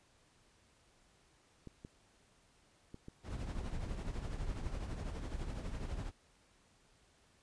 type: clicks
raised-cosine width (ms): 3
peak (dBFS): -35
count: 9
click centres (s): 1.673 / 1.849 / 2.944 / 3.084 / 3.514 / 3.571 / 3.678 / 3.871 / 4.051
type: noise with tremolo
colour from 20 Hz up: brown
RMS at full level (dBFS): -38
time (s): 3.23-6.12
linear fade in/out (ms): 50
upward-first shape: triangle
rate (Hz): 12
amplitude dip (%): 60
effects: pink hiss -69 dBFS RMS until 7.42 s + resampled to 22050 Hz